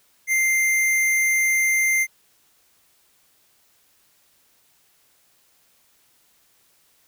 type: tone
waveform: square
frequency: 2093 Hz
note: C7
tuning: in tune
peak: -18 dBFS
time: 0.27-2.07 s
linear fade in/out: 50 ms
effects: white hiss -61 dBFS RMS until 7.07 s